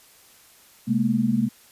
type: tone cluster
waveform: sine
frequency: 130.6 / 212.9 / 234 Hz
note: C3 / G#3 / A#3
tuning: -3 / +43 / +7 cents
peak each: -28 / -22 / -22 dBFS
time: 0.87-1.49 s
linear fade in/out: 20 ms
effects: white hiss -53 dBFS RMS until 1.71 s + resampled to 32000 Hz